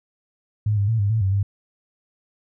sine tone with pitch steps, 106 / 100.9 / 113.2 / 101 / 111.4 / 96 / 99.5 Hz, G#2 / G#2 / A2 / G#2 / A2 / G2 / G2, +36 / -49 / +50 / -48 / +22 / -36 / +26 cents, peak -17 dBFS, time 0.66-1.43 s, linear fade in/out 5 ms, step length 110 ms, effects none

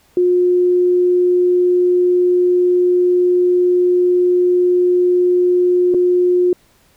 sine tone with dropouts, 358.2 Hz, F4, 44 cents sharp, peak -10 dBFS, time 0.17-6.53 s, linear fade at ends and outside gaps 2 ms, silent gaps 5.94-5.945 s, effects pink hiss -54 dBFS RMS until 6.96 s

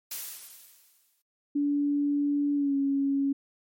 blue noise with exponential decay, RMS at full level -32 dBFS, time 0.11-1.22 s, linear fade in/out 5 ms, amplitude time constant 240 ms
sine tone with pitch glide, 287.8 to 276.9 Hz, D4 to C#4, -35 to -2 cents, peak -23 dBFS, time 1.55-3.33 s, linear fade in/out 10 ms, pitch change -67 cents, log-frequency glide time 2.55-2.75 s
effects MP3 64 kbps

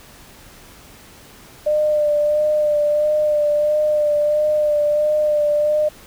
sine tone with vibrato, 599 Hz, D5, 34 cents sharp, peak -14 dBFS, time 1.66-5.89 s, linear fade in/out 10 ms, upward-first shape sine, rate 1.5 Hz, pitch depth 22 cents each way, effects pink hiss -44 dBFS RMS until 6.06 s

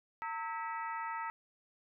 harmonic tone with a mistuned harmonic, 324.6 Hz, E4, 27 cents flat, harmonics 3 / 4 / 5 / 6 / 7 / 8, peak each -39 / -41 / -52 / -45 / -54 / -57 dBFS, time 0.22-1.3 s, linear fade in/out 0 ms, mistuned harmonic 3, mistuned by -110 cents, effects none

